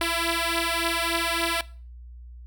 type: beating tone pair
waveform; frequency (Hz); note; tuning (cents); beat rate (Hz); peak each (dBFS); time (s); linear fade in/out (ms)
5% pulse; 333.1 / 336.6; E4 / E4; +18 / +36; 3.5; -15; 0.01-1.61; 2
effects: noise-tail reverb RT60 0.4 s tail -21 dB re dry + added 60 Hz sine -40 dBFS peak until 2.46 s